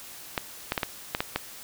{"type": "clicks", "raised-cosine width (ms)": 0.3, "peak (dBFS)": -9, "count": 7, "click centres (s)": [0.378, 0.721, 0.778, 0.832, 1.149, 1.205, 1.36], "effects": ["white hiss -44 dBFS RMS until 1.63 s"]}